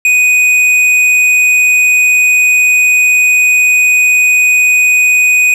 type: tone with hard clipping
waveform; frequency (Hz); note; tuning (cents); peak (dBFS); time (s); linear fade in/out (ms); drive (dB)
triangle; 2489; D#7; 0; -7; 0.05-5.54; 2; 11
effects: none